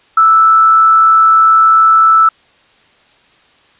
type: tone with frequency modulation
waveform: sine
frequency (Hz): 1318.5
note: E6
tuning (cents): 0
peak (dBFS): -4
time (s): 0.17-2.29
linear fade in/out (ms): 5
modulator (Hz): 127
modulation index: 0.26
effects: white hiss -49 dBFS RMS until 3.79 s + resampled to 8000 Hz